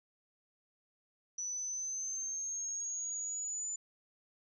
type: linear sweep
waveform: sine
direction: up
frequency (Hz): 5920 to 7040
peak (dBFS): -36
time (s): 1.38-3.76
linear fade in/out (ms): 5
effects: none